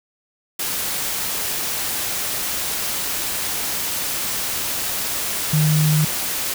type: tone in noise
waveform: sine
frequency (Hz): 153.4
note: D#3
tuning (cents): -24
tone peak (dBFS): -14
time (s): 5.53-6.05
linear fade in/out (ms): 5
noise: white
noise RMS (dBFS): -24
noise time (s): 0.59-6.54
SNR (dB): +7
effects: none